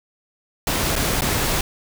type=noise with dropouts; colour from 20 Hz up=pink; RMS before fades=-21 dBFS; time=0.67-1.61 s; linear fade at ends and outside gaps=2 ms; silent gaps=0.956-0.962 / 1.209-1.219 s; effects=none